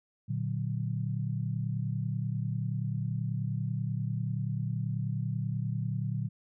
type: chord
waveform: sine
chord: Bb augmented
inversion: none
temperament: equal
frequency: 116.54 / 146.83 / 185 Hz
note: Bb2 / D3 / F#3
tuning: 0 / 0 / 0 cents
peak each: -32 / -34 / -37 dBFS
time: 0.28-6.29 s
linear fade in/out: 20 ms
effects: none